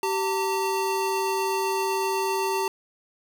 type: tone pair together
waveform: square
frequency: 386.6 / 904.7 Hz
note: G4 / A5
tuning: -24 / +48 cents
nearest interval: octave + minor third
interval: 1472 cents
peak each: -27 dBFS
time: 0.03-2.68 s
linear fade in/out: 2 ms
effects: none